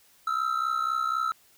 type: ring-modulated tone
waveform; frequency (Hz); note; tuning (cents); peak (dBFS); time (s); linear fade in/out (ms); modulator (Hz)
triangle; 1318.5; E6; 0; -20; 0.27-1.32; 0; 32
effects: white hiss -60 dBFS RMS until 1.57 s